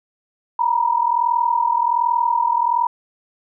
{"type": "tone pair together", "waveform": "sine", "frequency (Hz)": [932.3, 973.6], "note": ["A#5", "B5"], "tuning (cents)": [0, -25], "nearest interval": "minor second", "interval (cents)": 75, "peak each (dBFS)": -18, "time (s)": [0.59, 2.87], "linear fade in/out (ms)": 5, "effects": []}